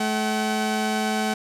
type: tone pair together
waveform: sawtooth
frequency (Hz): 215.6 / 759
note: A3 / F#5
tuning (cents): -35 / +44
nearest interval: octave + minor seventh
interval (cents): 2179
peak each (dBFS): -20 / -22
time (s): 0-1.34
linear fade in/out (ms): 5
effects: low-pass 11000 Hz 12 dB/octave